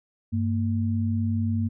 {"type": "tone pair together", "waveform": "sine", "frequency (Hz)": [98, 229.2], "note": ["G2", "A#3"], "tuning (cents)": [0, -29], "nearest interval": "octave + minor third", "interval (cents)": 1471, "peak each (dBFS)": [-24, -26], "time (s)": [0.32, 1.69], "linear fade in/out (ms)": 20, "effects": []}